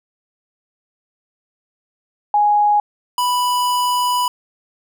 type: tone pair in turn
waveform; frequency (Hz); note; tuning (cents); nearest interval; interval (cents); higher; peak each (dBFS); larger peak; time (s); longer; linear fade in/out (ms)
sine / square; 830.6 / 987.8; G#5 / B5; 0 / 0; minor third; 300; second; -11 / -16; first; 2.34-2.8 / 3.18-4.28; second; 2
effects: none